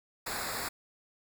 pink noise with comb filter, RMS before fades -36 dBFS, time 0.26-0.69 s, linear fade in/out 10 ms, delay 0.33 ms, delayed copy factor -0.8, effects none

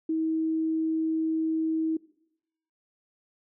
sine tone, 320 Hz, D#4, 49 cents sharp, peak -24 dBFS, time 0.09-1.97 s, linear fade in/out 5 ms, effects noise-tail reverb RT60 0.8 s tail -21 dB re dry

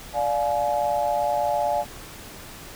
sine chord, D diminished, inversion none, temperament just, 587.3 / 704.8 / 845.8 Hz, D5 / F5 / Ab5, 0 / +16 / +31 cents, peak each -25 dBFS, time 0.13-1.85 s, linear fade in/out 50 ms, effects pink hiss -41 dBFS RMS until 2.75 s

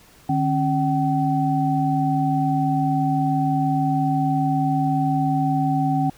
sine tone cluster, 151.3 / 271.4 / 763 Hz, D#3 / C#4 / G5, -48 / -36 / -47 cents, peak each -22 dBFS, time 0.29-6.1 s, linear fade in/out 5 ms, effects pink hiss -51 dBFS RMS until 6.17 s

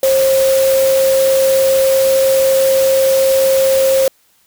sine tone in noise, 534 Hz, C5, 35 cents sharp, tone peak -9 dBFS, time 0.03-4.08 s, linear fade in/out 2 ms, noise white, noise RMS -22 dBFS, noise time 0.03-4.08 s, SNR +10 dB, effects white hiss -55 dBFS RMS until 4.46 s

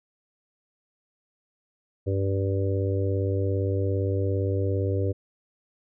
harmonic tone, 97.5 Hz, G2, 9 cents flat, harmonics 1 / 3 / 4 / 5 / 6, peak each -24 / -33 / -31 / -31 / -37 dBFS, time 2.06-5.13 s, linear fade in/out 20 ms, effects none

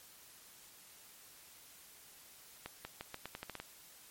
accelerating click train, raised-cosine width 0.3 ms, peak -26 dBFS, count 10, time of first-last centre 2.66-3.6 s, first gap 190 ms, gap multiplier 0.84, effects white hiss -58 dBFS RMS until 4.1 s + MP3 64 kbps

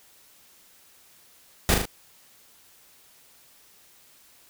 pink noise with echo, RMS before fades -20 dBFS, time 1.69-1.74 s, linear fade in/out 0 ms, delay 38 ms, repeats 3, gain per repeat -4 dB, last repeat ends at 1.854 s, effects white hiss -56 dBFS RMS until 4.49 s

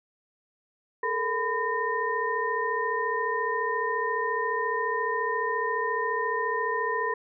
sine tone cluster, 427.5 / 461.9 / 1004 / 1831 Hz, A4 / A#4 / B5 / A#6, -50 / -16 / +28 / -32 cents, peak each -33 / -32 / -28 / -31 dBFS, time 1.03-7.14 s, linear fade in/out 5 ms, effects none

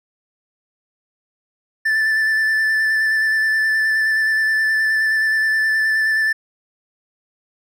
triangle tone with vibrato, 1760 Hz, A6, in tune, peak -13 dBFS, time 1.85-6.33 s, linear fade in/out 10 ms, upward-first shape square, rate 9.5 Hz, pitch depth 13 cents each way, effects none

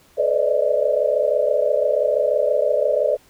sine tone cluster, 435.5 / 504 / 577 / 603 / 638 Hz, A4 / B4 / D5 / D5 / D#5, -18 / +35 / -31 / +46 / +43 cents, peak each -25 / -22 / -21 / -21 / -25 dBFS, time 0.17-3.17 s, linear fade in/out 20 ms, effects pink hiss -54 dBFS RMS until 3.29 s

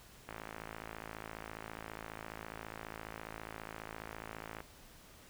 click train, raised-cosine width 0.5 ms, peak -28 dBFS, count 237, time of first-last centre 0.29-4.604 s, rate 54.7 Hz, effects pink hiss -58 dBFS RMS until 5.29 s

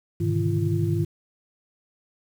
sine tone cluster, 103.5 / 126.9 / 145.8 / 156.9 / 341.8 Hz, G#2 / B2 / D3 / D#3 / F4, -5 / +47 / -12 / +15 / -37 cents, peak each -24 / -31 / -31 / -26 / -28 dBFS, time 0.2-1.05 s, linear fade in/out 10 ms, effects 8-bit

